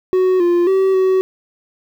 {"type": "tone with pitch steps", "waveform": "triangle", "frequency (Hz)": [371, 348.5, 382.8, 376.6], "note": ["F#4", "F4", "G4", "F#4"], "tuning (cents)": [5, -4, -41, 31], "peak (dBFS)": -9, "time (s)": [0.13, 1.21], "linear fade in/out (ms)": 0, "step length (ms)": 270, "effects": ["8-bit"]}